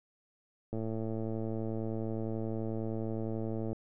click train, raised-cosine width 2 ms, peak -24 dBFS, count 334, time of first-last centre 0.73-3.73 s, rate 111 Hz, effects none

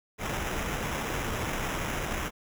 pink noise with sample-and-hold, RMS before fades -32 dBFS, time 0.18-2.31 s, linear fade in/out 50 ms, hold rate 4410 Hz, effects none

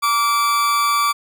40% pulse tone with amplitude modulation, 1160 Hz, D6, 22 cents flat, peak -12 dBFS, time 0.02-1.13 s, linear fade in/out 20 ms, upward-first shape sine, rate 235 Hz, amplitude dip 45%, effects none

